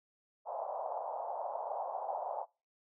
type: band-pass noise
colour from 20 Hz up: pink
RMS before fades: -39 dBFS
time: 0.45-2.46 s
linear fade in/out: 50 ms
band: 590 to 920 Hz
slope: 48 dB/octave
effects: noise-tail reverb RT60 0.3 s tail -24 dB re dry